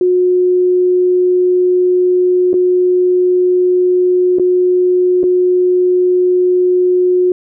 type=tone with dropouts; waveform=sine; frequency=362.4 Hz; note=F#4; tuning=36 cents flat; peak=-8 dBFS; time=0.01-7.32 s; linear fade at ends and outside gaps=2 ms; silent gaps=2.532-2.54 / 4.386-4.396 / 5.232-5.238 s; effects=none